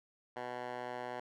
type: tone with band-pass filter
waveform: 10% pulse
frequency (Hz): 123.47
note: B2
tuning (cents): 0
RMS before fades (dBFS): -42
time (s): 0.36-1.2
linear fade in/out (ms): 5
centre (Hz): 1000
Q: 1.3
effects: none